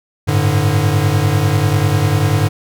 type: chord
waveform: square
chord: G suspended second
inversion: none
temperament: equal with one note detuned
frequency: 98 / 108.11 / 146.83 Hz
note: G2 / A2 / D3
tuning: 0 / -30 / 0 cents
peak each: -17 dBFS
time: 0.27-2.49 s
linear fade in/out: 20 ms
effects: none